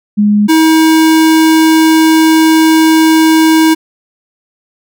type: tone pair in turn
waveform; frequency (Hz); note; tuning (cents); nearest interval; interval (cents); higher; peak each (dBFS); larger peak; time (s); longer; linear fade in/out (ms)
sine / square; 207.7 / 319.2; G#3 / D#4; 0 / +44; perfect fifth; 744; second; -5; neither; 0.17-0.48 / 0.48-3.75; second; 20
effects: none

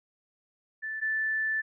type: tone pair in turn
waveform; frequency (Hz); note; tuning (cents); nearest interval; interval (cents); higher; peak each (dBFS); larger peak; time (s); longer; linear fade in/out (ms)
sine; 1757 / 1757; A6 / A6; -3 / -3; unison; 0; neither; -32 / -26; second; 0.82-1.01 / 1.01-1.62; second; 20
effects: none

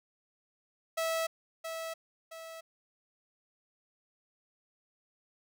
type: tone with echo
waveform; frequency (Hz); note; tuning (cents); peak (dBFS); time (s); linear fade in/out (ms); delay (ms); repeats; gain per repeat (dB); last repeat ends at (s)
sawtooth; 652; E5; -19; -26; 0.97-1.27; 10; 670; 2; -7; 2.61
effects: none

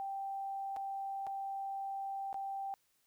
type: tone with dropouts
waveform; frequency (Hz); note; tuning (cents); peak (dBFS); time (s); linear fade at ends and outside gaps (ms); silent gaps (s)
sine; 784; G5; 0; -37; 0-2.74; 0; 0.763-0.768 / 1.267-1.271 / 2.329-2.343
effects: white hiss -75 dBFS RMS until 3.06 s

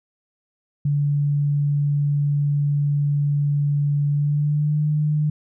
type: tone with pitch glide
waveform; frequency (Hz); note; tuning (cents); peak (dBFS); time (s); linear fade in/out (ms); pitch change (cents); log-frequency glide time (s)
sine; 144.5 to 150.72; D3 to D3; -28 to +45; -17; 0.85-5.3; 5; +73; 4.09-4.83
effects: none

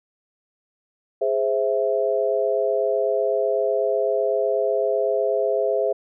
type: chord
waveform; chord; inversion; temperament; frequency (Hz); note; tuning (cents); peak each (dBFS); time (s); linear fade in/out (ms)
sine; Ab augmented; none; equal; 415.3 / 523.3 / 659.3; Ab4 / C5 / E5; 0 / 0 / 0; -23; 1.21-5.93; 10
effects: none

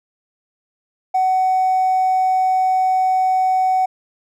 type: tone with hard clipping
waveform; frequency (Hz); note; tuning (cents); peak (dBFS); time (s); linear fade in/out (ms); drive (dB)
triangle; 750; F#5; +23; -13; 1.14-3.86; 10; 2
effects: none

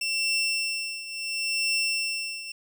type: tone with tremolo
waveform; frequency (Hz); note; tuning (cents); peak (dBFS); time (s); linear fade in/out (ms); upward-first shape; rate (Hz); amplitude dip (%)
20% pulse; 2700; E7; +41; -18; 0.01-2.52; 5; triangle; 0.72; 80
effects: none

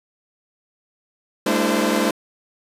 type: tone cluster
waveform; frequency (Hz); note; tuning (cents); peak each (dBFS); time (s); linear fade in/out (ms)
sawtooth; 204.5 / 225.7 / 295.3 / 334.1 / 518; G#3 / A3 / D4 / E4 / C5; -26 / +44 / +10 / +23 / -17; -20; 1.46-2.11; 5
effects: resampled to 32000 Hz

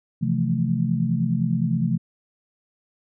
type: chord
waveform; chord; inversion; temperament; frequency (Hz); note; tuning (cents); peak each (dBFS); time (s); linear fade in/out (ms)
sine; F major seventh; second; equal; 130.81 / 164.81 / 174.61 / 220; C3 / E3 / F3 / A3; 0 / 0 / 0 / 0; -25; 0.21-1.98; 20
effects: none

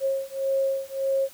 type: beating tone pair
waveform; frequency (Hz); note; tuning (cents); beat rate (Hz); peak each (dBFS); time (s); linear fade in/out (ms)
sine; 540 / 541.7; C#5 / C#5; -45 / -40; 1.7; -26; 0-1.29; 50
effects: white hiss -49 dBFS RMS until 1.33 s

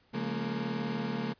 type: chord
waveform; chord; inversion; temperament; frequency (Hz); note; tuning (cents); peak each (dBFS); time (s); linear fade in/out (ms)
35% pulse; Bb minor seventh; first; equal with one note detuned; 138.59 / 174.61 / 212.5 / 233.1; Db3 / F3 / Ab3 / Bb3; 0 / 0 / +40 / 0; -38 / -39 / -34 / -34; 0.13-1.34; 20
effects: pink hiss -67 dBFS RMS until 1.39 s + resampled to 11025 Hz

